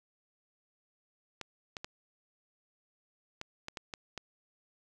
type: clicks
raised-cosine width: 0.2 ms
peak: -22 dBFS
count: 8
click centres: 1.413 / 1.768 / 1.845 / 3.414 / 3.684 / 3.772 / 3.938 / 4.177 s
effects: none